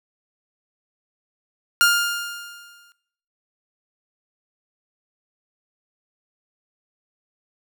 sawtooth tone with exponential decay, 1407 Hz, F6, 12 cents sharp, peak -8 dBFS, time 1.81-2.92 s, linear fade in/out 0 ms, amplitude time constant 240 ms, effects noise-tail reverb RT60 0.7 s tail -20 dB re dry

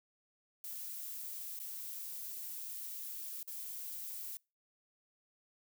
violet noise with dropouts, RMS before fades -44 dBFS, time 0.64-4.37 s, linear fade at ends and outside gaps 1 ms, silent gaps 1.591-1.599 / 3.429-3.477 s, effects noise-tail reverb RT60 0.3 s tail -26 dB re dry

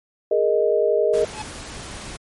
sine chord, Ab suspended second, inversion none, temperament equal, 415.3 / 466.2 / 622.3 Hz, Ab4 / Bb4 / Eb5, 0 / 0 / 0 cents, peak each -20 dBFS, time 0.31-1.25 s, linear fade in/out 5 ms
pink noise, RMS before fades -35 dBFS, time 1.13-2.17 s, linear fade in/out 10 ms
45% pulse tone with exponential growth, 856 Hz, A5, 48 cents flat, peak -26 dBFS, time 1.24-1.42 s, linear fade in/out 5 ms, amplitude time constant 38 ms
effects MP3 48 kbps

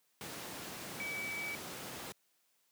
sine tone in noise, 2290 Hz, D7, 44 cents flat, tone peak -38 dBFS, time 1-1.55 s, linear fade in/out 0 ms, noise pink, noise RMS -44 dBFS, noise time 0.21-2.12 s, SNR +3 dB, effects white hiss -75 dBFS RMS until 2.71 s + high-pass 150 Hz 12 dB/octave

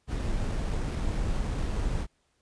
brown noise with sample-and-hold, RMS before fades -29 dBFS, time 0.07-2.07 s, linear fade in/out 50 ms, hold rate 7350 Hz, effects pink hiss -72 dBFS RMS until 2.41 s + resampled to 22050 Hz

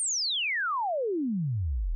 sine exponential sweep, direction down, 9210 to 36.22 Hz, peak -26 dBFS, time 0-1.95 s, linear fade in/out 0 ms, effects none

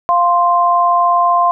sine tone pair together, 698.5 / 1046 Hz, F5 / C6, 0 / -1 cents, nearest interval perfect fifth, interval 699 cents, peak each -13 / -11 dBFS, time 0.09-1.51 s, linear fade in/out 0 ms, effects none

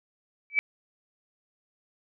sine tone with exponential growth, 2300 Hz, D7, 37 cents flat, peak -15 dBFS, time 0.5-0.59 s, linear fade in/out 0 ms, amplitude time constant 19 ms, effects none

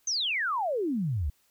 sine exponential sweep, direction down, 6460 to 64.7 Hz, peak -26 dBFS, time 0.07-1.3 s, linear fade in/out 5 ms, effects white hiss -68 dBFS RMS until 1.5 s

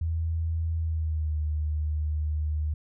sine tone with pitch glide, 81.7 to 76.23 Hz, E2 to D#2, -15 to -35 cents, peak -25 dBFS, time 0.01-2.74 s, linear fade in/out 5 ms, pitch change -120 cents, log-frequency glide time 0.77-1.38 s, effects none

